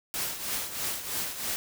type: noise with tremolo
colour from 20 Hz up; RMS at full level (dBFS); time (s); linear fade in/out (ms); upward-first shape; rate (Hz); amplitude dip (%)
white; -30; 0.14-1.56; 0; triangle; 3.1; 70
effects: none